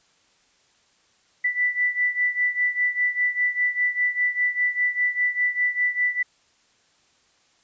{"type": "beating tone pair", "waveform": "sine", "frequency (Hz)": [1975.5, 1980.5], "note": ["B6", "B6"], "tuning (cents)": [0, 4], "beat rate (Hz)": 5, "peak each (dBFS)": [-22, -25], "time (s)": [1.44, 6.23], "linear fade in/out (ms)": 10, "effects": ["white hiss -62 dBFS RMS until 7.63 s", "resampled to 16000 Hz"]}